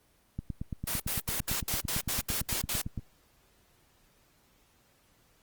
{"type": "click train", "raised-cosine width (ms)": 5, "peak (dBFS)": -22, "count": 24, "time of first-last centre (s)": [0.39, 2.977], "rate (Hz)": 8.89}
{"type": "noise bursts", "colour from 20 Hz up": "white", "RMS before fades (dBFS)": -32, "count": 10, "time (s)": [0.87, 2.818], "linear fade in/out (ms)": 5, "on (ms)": 130, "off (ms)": 72}
{"effects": ["pink hiss -66 dBFS RMS until 5.42 s", "Opus 24 kbps"]}